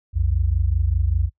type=tone pair together; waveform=sine; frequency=61.26 / 86.4 Hz; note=B1 / F2; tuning=-13 / -18 cents; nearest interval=tritone; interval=595 cents; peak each=-20 dBFS; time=0.13-1.3 s; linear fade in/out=50 ms; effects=noise-tail reverb RT60 0.1 s tail -19 dB re dry